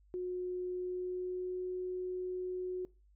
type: tone with pitch glide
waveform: sine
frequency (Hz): 362.5 to 365.9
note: F#4 to F#4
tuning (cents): -35 to -19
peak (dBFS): -35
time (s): 0.14-2.85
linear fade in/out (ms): 0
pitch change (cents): +16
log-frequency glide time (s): 0.73-1.64
effects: noise-tail reverb RT60 0.3 s tail -22 dB re dry + added 50 Hz sine -62 dBFS peak until 3.15 s